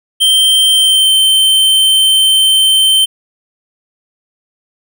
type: tone with pitch glide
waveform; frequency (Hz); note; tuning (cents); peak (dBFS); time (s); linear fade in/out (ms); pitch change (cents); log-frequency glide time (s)
square; 3136 to 3105; G7 to G7; 0 to -17; -7; 0.2-3.06; 20; -17; 0.67-1.12
effects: none